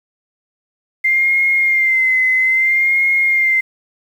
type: tone with vibrato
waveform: sine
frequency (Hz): 2093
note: C7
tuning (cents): 0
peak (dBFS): -11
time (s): 1.04-3.61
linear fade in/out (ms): 10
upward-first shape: sine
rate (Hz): 0.61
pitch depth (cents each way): 44
effects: 7-bit